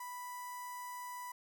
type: tone with notch filter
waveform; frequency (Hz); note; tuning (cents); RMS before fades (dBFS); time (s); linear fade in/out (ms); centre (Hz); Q
sawtooth; 987.8; B5; 0; -45; 0-1.32; 5; 3400; 0.63
effects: 13-bit